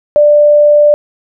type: tone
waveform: sine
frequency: 591 Hz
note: D5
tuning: 11 cents sharp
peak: -3 dBFS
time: 0.16-0.94 s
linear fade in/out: 0 ms
effects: none